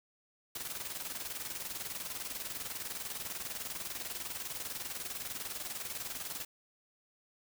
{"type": "noise with tremolo", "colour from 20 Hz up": "white", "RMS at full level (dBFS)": -39, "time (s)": [0.55, 6.45], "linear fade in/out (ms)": 5, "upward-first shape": "square", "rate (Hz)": 20, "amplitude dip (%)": 55, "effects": []}